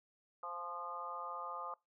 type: harmonic tone with a mistuned harmonic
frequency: 174.61 Hz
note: F3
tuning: in tune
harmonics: 3 / 4 / 5 / 6 / 7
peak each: -51 / -51 / -49 / -48 / -44 dBFS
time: 0.43-1.74 s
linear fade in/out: 2 ms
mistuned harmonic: 5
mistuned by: -18 cents
effects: noise-tail reverb RT60 0.2 s tail -22 dB re dry